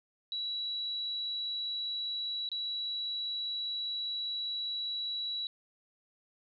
sine tone with dropouts, 3915 Hz, B7, 16 cents flat, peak -33 dBFS, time 0.32-5.47 s, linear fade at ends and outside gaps 1 ms, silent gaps 2.49-2.516 s, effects none

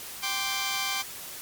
10% pulse chord, G suspended fourth, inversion none, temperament just, 784 / 1045.3 / 1176 Hz, G5 / C6 / D6, 0 / -2 / +2 cents, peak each -25 dBFS, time 0.22-1.03 s, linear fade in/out 20 ms, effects white hiss -40 dBFS RMS until 1.41 s + MP3 96 kbps

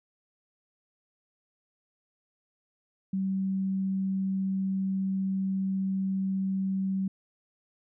sine tone, 191.8 Hz, G3, 37 cents flat, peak -26 dBFS, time 3.13-7.08 s, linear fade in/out 5 ms, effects none

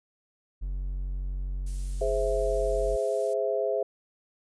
triangle tone, 46.25 Hz, F#1, in tune, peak -27 dBFS, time 0.61-2.97 s, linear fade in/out 20 ms
violet noise, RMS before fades -43 dBFS, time 1.66-3.34 s, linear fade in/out 10 ms
sine chord, Ab augmented, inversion none, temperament equal, 415.3 / 523.3 / 659.3 Hz, Ab4 / C5 / E5, 0 / 0 / 0 cents, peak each -29 dBFS, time 2.01-3.83 s, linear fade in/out 5 ms
effects resampled to 22050 Hz

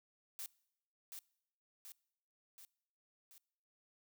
blue noise with echo, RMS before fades -45 dBFS, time 0.39-0.46 s, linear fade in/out 0 ms, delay 730 ms, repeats 4, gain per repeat -4 dB, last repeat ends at 3.38 s, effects noise-tail reverb RT60 0.8 s tail -24 dB re dry

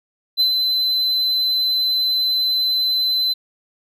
triangle tone with ADSR envelope, 4045 Hz, B7, 41 cents sharp, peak -11 dBFS, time 0.37-3.34 s, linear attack 33 ms, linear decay 99 ms, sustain -4 dB, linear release 16 ms, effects none

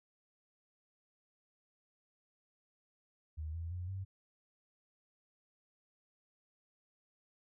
sine tone with pitch steps, 77.78 / 83.36 / 89.35 / 95.76 Hz, D#2 / E2 / F2 / G2, 0 / +20 / +40 / -40 cents, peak -38 dBFS, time 3.37-4.05 s, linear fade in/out 20 ms, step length 170 ms, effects none

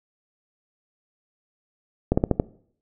slowing click train, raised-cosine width 2 ms, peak -5 dBFS, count 5, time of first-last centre 2.12-2.399 s, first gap 55 ms, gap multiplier 1.16, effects noise-tail reverb RT60 0.6 s tail -21 dB re dry

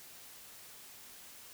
silence, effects white hiss -53 dBFS RMS until 1.53 s

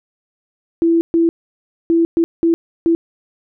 sine tone bursts at uneven times, 333.3 Hz, E4, 19 cents sharp, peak -10 dBFS, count 6, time 0.82-1.01 / 1.14-1.29 / 1.9-2.05 / 2.17-2.24 / 2.43-2.54 / 2.86-2.95 s, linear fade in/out 0 ms, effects none

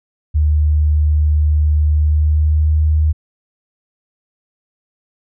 sine tone with pitch glide, 75.6 to 77.1 Hz, D#2 to D#2, -49 to -15 cents, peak -10 dBFS, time 0.34-3.13 s, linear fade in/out 20 ms, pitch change +34 cents, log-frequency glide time 1.92-2.77 s, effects none

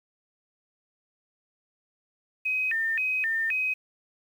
sine tone with vibrato, 2135 Hz, C7, 34 cents sharp, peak -24 dBFS, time 2.45-3.74 s, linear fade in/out 10 ms, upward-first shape square, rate 1.9 Hz, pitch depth 290 cents each way, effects 9-bit

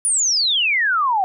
sine exponential sweep, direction down, 9956 to 733 Hz, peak -15 dBFS, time 0.05-1.24 s, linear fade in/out 0 ms, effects none

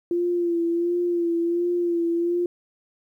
sine tone with vibrato, 344 Hz, F4, 26 cents flat, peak -20 dBFS, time 0.11-2.46 s, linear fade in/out 2 ms, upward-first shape sine, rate 1.4 Hz, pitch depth 36 cents each way, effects 10-bit

